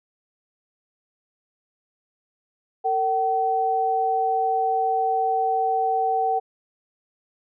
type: tone pair together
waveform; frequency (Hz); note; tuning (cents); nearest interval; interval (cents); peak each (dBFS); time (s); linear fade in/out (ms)
sine; 453.6 / 762.9; A#4 / G5; -47 / -47; major sixth; 900; -26 / -20; 2.84-6.4; 20
effects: none